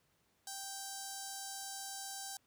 5% pulse tone with notch filter, 784 Hz, G5, in tune, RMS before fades -45 dBFS, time 0.47-2.37 s, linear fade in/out 2 ms, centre 2400 Hz, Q 0.6, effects pink hiss -75 dBFS RMS until 2.46 s + high-pass 60 Hz 12 dB/octave

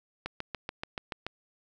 click train, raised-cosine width 0.3 ms, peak -18 dBFS, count 8, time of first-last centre 0.26-1.266 s, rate 6.96 Hz, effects none

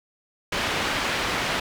white low-pass noise, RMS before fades -26 dBFS, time 0.52-1.6 s, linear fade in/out 5 ms, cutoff 2700 Hz, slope 12 dB/octave, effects none

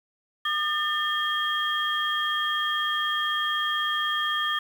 sine tone cluster, 1213 / 1792 / 3242 Hz, D#6 / A6 / G#7, -44 / +31 / -42 cents, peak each -28 dBFS, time 0.45-4.59 s, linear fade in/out 5 ms, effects 8-bit

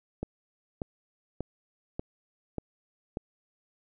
click train, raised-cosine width 2 ms, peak -19 dBFS, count 6, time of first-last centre 0.23-3.171 s, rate 1.7 Hz, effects none

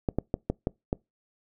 clicks, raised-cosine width 2 ms, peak -12 dBFS, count 6, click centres 0.088 / 0.186 / 0.341 / 0.5 / 0.671 / 0.929 s, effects noise-tail reverb RT60 0.2 s tail -25 dB re dry

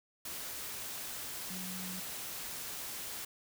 sine tone in noise, 185 Hz, F#3, in tune, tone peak -43 dBFS, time 1.5-2 s, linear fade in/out 5 ms, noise white, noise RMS -42 dBFS, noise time 0.25-3.25 s, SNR -4 dB, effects none

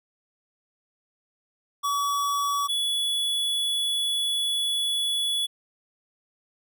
square tone pair in turn, 1138 / 3410 Hz, C#6 / G#7, +45 / +45 cents, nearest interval octave + perfect fifth, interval 1900 cents, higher second, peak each -24 dBFS, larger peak neither, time 1.83-2.68 / 2.68-5.47 s, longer second, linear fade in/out 20 ms, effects none

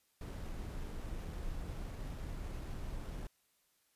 brown noise with sample-and-hold, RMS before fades -42 dBFS, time 0.21-3.27 s, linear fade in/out 2 ms, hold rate 8820 Hz, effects white hiss -75 dBFS RMS until 3.95 s + resampled to 32000 Hz

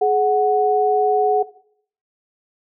sine tone pair together, 421.6 / 740 Hz, G#4 / F#5, +26 / 0 cents, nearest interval minor seventh, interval 974 cents, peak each -16 dBFS, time 0.01-1.43 s, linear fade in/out 10 ms, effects noise-tail reverb RT60 0.6 s tail -17 dB re dry

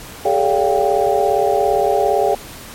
sine tone cluster, 399 / 436.5 / 574 / 706 / 790 Hz, G4 / A4 / D5 / F5 / G5, +31 / -14 / -40 / +19 / +13 cents, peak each -19 dBFS, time 0.25-2.35 s, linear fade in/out 5 ms, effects pink hiss -35 dBFS RMS until 2.74 s + MP3 64 kbps

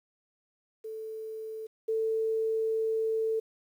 sine tone pair in turn, 440 / 444.1 Hz, A4 / A4, 0 / +16 cents, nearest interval unison, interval 16 cents, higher second, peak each -36 / -26 dBFS, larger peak second, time 0.84-1.67 / 1.88-3.4 s, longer second, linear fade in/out 10 ms, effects 10-bit

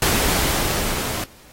pink noise with level ramp, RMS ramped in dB -17 to -27 dBFS, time 0.02-1.24 s, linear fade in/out 2 ms, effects pink hiss -48 dBFS RMS until 1.52 s + AAC 48 kbps

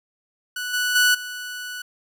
sawtooth tone with level steps, 1480 Hz, F#6, in tune, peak -23 / -17 / -11 / -27 dBFS, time 0.56-1.82 s, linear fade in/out 5 ms, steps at 0.73 / 0.95 / 1.14 s, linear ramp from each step 10 ms, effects none

